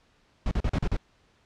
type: noise bursts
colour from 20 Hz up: brown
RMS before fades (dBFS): -25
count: 6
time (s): 0.46-0.967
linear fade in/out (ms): 2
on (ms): 52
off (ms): 39
effects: pink hiss -64 dBFS RMS until 1.45 s + low-pass 5000 Hz 12 dB/octave